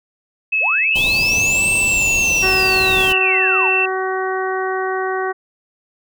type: tone with pitch glide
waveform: sine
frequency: 2591 to 2684 Hz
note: E7 to E7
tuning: -30 to +31 cents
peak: -14 dBFS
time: 0.52-3.86 s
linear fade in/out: 10 ms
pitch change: +61 cents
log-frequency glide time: 0.7-2.23 s
type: linear two-way sweep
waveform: sine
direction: up then down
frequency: 392 to 8430 to 705 Hz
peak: -21 dBFS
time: 0.6-3.71 s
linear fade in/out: 50 ms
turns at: 1.7 s
type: band-stop noise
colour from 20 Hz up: pink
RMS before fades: -26 dBFS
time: 0.95-3.13 s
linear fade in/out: 10 ms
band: 1100 to 2400 Hz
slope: 96 dB/octave
type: harmonic tone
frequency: 377.1 Hz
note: F#4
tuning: 33 cents sharp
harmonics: 1 / 2 / 3 / 4 / 5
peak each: -21 / -24 / -26 / -27 / -28 dBFS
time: 2.42-5.33 s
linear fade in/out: 20 ms
effects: none